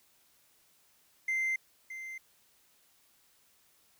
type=tone with echo; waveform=triangle; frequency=2082 Hz; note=C7; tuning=9 cents flat; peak=-26 dBFS; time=1.28-1.56 s; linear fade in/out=5 ms; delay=620 ms; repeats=1; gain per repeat=-12 dB; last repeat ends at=2.18 s; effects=tanh soft clip ceiling -23 dBFS + white hiss -67 dBFS RMS until 3.99 s